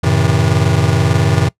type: chord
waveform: square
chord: F# diminished seventh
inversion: none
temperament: just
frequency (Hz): 92.5 / 111 / 133.2 / 159.84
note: F#2 / A2 / C3 / Eb3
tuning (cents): 0 / +16 / +31 / +47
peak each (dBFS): -17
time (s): 0.03-1.49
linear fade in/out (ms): 10
effects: noise-tail reverb RT60 0.1 s tail -21 dB re dry + low-pass 9000 Hz 12 dB/octave